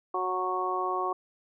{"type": "harmonic tone", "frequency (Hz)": 184.1, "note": "F#3", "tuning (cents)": -8, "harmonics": [2, 3, 4, 5, 6], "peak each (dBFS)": [-33, -40, -33, -37, -30], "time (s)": [0.14, 1.13], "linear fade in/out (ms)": 5, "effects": []}